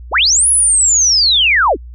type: linear two-way sweep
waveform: sine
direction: up then down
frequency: 205.3 to 10580 to 205.3 Hz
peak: -8 dBFS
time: 0.11-1.77 s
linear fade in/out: 50 ms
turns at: 0.49 s
effects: added 60 Hz sine -29 dBFS peak until 1.94 s